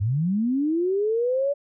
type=linear sweep; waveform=sine; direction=up; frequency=92.5 to 577 Hz; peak=-20 dBFS; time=0-1.54 s; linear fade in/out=20 ms; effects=none